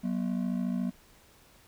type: ring-modulated tone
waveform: triangle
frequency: 214 Hz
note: A3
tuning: 48 cents flat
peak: -23 dBFS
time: 0.03-0.91 s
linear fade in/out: 20 ms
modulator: 27 Hz
effects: pink hiss -59 dBFS RMS until 1.67 s